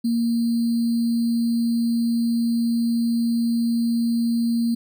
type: tone with sample-and-hold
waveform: sine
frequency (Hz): 233.1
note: A#3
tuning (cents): 0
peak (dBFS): -18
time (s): 0.04-4.75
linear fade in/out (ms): 10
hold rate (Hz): 4410
effects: none